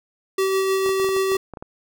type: tone with tremolo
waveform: square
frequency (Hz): 384.1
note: G4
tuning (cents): -35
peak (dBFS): -18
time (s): 0.38-1.37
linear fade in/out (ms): 5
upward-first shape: sine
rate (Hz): 6.5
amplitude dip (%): 25
type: clicks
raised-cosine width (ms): 1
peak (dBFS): -21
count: 11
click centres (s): 0.862 / 0.892 / 0.999 / 1.045 / 1.09 / 1.165 / 1.318 / 1.354 / 1.537 / 1.572 / 1.625
effects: none